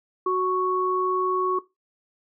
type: tone pair together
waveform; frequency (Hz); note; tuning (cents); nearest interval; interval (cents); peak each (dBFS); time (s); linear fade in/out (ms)
sine; 370 / 1108.7; F#4 / C#6; 0 / 0; octave + perfect fifth; 1900; -23; 0.26-1.59; 5
effects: noise-tail reverb RT60 0.2 s tail -17 dB re dry